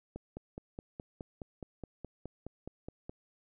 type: click train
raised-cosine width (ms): 2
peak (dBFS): -28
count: 15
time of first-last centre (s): 0.16-3.095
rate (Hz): 4.77
effects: none